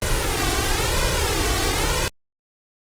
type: noise with flanger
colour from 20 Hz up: pink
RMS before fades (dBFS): -21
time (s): 0.02-2.08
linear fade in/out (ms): 0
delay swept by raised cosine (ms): 2 to 2.64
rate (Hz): 0.98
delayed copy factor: +0.8
effects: low-pass 11000 Hz 12 dB/octave + Opus 24 kbps